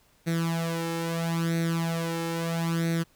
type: tone with flanger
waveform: sawtooth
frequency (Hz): 166.2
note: E3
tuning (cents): +15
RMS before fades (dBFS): -28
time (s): 0.26-3.04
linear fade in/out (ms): 20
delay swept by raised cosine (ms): 0.49 to 2.29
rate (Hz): 0.76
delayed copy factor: +0.75
effects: pink hiss -63 dBFS RMS until 3.15 s